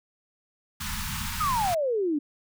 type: band-stop noise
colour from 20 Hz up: pink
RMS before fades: -32 dBFS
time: 0.8-1.75 s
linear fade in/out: 10 ms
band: 230 to 860 Hz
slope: 96 dB/octave
type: exponential sweep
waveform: sine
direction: down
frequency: 1300 to 279.6 Hz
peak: -23 dBFS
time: 1.4-2.19 s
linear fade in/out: 10 ms
effects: none